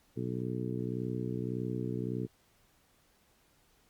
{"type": "harmonic tone", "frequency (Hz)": 61.74, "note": "B1", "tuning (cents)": 0, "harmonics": [2, 3, 4, 5, 6, 7], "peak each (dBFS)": [-37, -39, -40, -41, -42, -42], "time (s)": [0.16, 2.27], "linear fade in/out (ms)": 20, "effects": ["pink hiss -68 dBFS RMS until 3.89 s", "Opus 48 kbps"]}